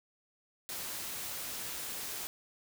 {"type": "noise", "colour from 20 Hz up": "white", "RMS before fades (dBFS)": -40, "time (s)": [0.69, 2.27], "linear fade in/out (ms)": 0, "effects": []}